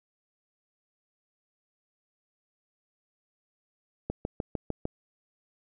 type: click train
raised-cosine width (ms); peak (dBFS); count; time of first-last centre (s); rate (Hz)
2; -17; 6; 4.1-4.854; 6.63
effects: none